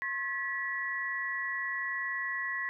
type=tone cluster; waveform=sine; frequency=1071 / 1720 / 1941 Hz; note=C6 / A6 / B6; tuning=+40 / -40 / -31 cents; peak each=-40 / -38 / -33 dBFS; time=0.02-2.69 s; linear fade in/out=0 ms; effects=none